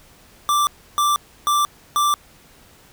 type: tone bursts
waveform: square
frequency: 1174.7 Hz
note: D6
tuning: in tune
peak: -16 dBFS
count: 4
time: 0.49-2.14 s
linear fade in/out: 0 ms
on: 180 ms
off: 310 ms
effects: pink hiss -50 dBFS RMS until 2.92 s